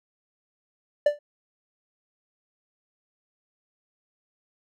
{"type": "tone with exponential decay", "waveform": "triangle", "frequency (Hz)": 587.3, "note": "D5", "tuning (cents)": 0, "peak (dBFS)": -11, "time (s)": [1.06, 1.19], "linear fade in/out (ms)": 5, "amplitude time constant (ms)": 28, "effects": []}